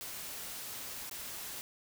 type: noise with dropouts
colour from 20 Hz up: white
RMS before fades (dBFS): -43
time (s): 0.01-1.61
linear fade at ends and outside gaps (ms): 0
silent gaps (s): 1.096-1.112
effects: none